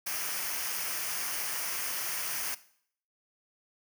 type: noise with comb filter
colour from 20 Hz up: white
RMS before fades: -34 dBFS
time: 0.06-2.55 s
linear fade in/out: 10 ms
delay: 0.26 ms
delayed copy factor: -0.6
effects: noise-tail reverb RT60 0.6 s tail -17 dB re dry